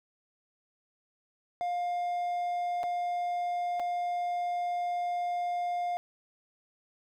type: tone with dropouts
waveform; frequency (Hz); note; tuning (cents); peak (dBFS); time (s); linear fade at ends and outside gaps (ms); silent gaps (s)
triangle; 706; F5; +19; -27; 1.61-5.97; 0; 2.832-2.838 / 3.796-3.8
effects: none